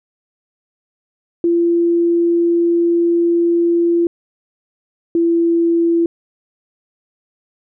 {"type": "tone pair in turn", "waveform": "sine", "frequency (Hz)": [341.2, 336.7], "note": ["F4", "E4"], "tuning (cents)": [-40, 37], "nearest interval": "unison", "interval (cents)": 23, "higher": "first", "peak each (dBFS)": -11, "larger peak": "neither", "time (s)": [[1.44, 4.07], [5.15, 6.06]], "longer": "first", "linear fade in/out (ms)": 2, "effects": []}